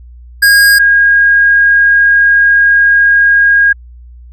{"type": "tone pair in turn", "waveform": ["square", "sine"], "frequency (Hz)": [1631, 1631], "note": ["G#6", "G#6"], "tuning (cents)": [-32, -32], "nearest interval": "unison", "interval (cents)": 0, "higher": "neither", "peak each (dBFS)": -4, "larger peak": "neither", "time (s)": [[0.42, 0.79], [0.79, 3.73]], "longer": "second", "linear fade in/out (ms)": 10, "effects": ["added 60 Hz sine -31 dBFS peak until 4.32 s"]}